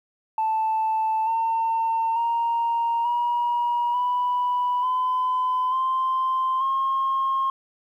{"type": "tone with pitch steps", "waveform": "sine", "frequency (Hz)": [880, 905.3, 931.3, 958, 985.5, 1013.8, 1042.9, 1072.8], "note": ["A5", "A5", "A#5", "A#5", "B5", "B5", "C6", "C6"], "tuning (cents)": [0, 49, -2, 47, -4, 45, -6, 43], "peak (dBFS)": -19, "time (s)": [0.38, 7.5], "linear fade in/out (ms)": 2, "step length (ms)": 890, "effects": ["tanh soft clip ceiling -17 dBFS", "10-bit"]}